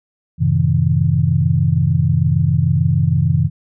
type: chord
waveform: sine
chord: F# diminished seventh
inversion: none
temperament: just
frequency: 92.5 / 111 / 133.2 / 159.84 Hz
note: F#2 / A2 / C3 / Eb3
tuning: 0 / +16 / +31 / +47 cents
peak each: -18 / -22 / -16 / -16 dBFS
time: 0.38-3.5 s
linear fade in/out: 50 ms
effects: none